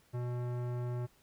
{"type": "tone with tanh clipping", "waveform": "sine", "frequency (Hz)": 122.4, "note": "B2", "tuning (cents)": -15, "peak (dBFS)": -36, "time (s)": [0.13, 1.07], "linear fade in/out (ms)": 20, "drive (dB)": 18, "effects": ["pink hiss -67 dBFS RMS until 1.22 s"]}